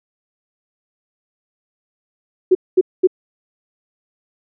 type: tone bursts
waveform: sine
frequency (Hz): 370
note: F#4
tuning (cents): 0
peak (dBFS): -7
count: 3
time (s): 2.51-3.073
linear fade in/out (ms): 10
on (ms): 41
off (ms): 220
effects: none